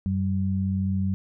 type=tone pair together; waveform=sine; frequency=93.48 / 192 Hz; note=F#2 / G3; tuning=+18 / -36 cents; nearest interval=octave; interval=1246 cents; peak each=-25 dBFS; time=0.06-1.14 s; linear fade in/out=0 ms; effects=none